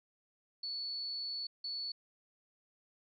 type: tone bursts at uneven times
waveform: sine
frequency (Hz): 4435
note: C#8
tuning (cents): 0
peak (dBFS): -37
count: 2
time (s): 0.63-1.47 / 1.64-1.92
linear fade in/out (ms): 5
effects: none